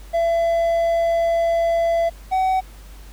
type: tone pair in turn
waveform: triangle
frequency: 672 / 754.3 Hz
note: E5 / F#5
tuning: +33 / +33 cents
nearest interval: major second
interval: 200 cents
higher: second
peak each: -14 / -14 dBFS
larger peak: neither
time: 0.13-2.1 / 2.31-2.61 s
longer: first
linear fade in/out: 20 ms
effects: added 49 Hz sine -38 dBFS peak until 3.12 s + pink hiss -48 dBFS RMS until 3.12 s